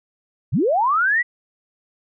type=linear sweep; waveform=sine; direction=up; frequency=82.9 to 1994 Hz; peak=-15 dBFS; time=0.52-1.23 s; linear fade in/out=20 ms; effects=none